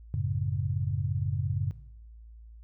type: chord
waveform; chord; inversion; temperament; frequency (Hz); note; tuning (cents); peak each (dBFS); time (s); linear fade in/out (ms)
sine; F# minor; none; equal; 92.5 / 110 / 138.59; F#2 / A2 / C#3; 0 / 0 / 0; -31; 0.14-1.71; 0
effects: noise-tail reverb RT60 0.8 s tail -17 dB re dry + added 56 Hz sine -46 dBFS peak until 2.63 s